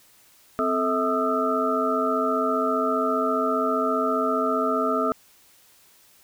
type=tone cluster; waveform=sine; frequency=259.5 / 438.3 / 645 / 1227 / 1322 Hz; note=C4 / A4 / E5 / D#6 / E6; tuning=-14 / -7 / -38 / -25 / +5 cents; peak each=-27 dBFS; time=0.59-5.12 s; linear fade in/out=0 ms; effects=white hiss -56 dBFS RMS until 6.23 s